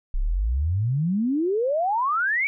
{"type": "exponential sweep", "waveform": "sine", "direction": "up", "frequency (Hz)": [30.38, 2317], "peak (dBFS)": -20, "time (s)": [0.14, 2.47], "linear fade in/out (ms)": 0, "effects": []}